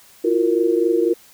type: tone cluster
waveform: sine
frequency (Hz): 335.2 / 359.2 / 465.2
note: E4 / F4 / A#4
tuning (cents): +29 / +49 / -4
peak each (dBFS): -19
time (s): 0.24-1.14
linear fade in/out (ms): 10
effects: white hiss -49 dBFS RMS until 1.33 s